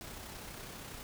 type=noise with amplitude modulation; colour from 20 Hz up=pink; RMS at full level=-45 dBFS; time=0.01-1.03 s; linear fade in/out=0 ms; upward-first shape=sine; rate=32.3 Hz; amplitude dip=35%; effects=none